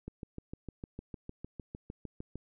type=click train; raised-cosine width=3 ms; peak=-28 dBFS; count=16; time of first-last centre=0.08-2.356 s; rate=6.59 Hz; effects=none